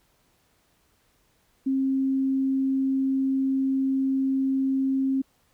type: tone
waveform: sine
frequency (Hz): 267.5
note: C4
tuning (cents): +38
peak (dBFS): -21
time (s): 1.66-5.22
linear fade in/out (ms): 10
effects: pink hiss -66 dBFS RMS until 5.53 s